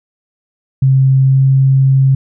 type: tone with pitch glide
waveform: sine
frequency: 133.4 to 134.33 Hz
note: C3 to C3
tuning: +34 to +46 cents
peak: -6 dBFS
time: 0.82-2.15 s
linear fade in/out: 5 ms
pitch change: +12 cents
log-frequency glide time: 1.24-1.42 s
effects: none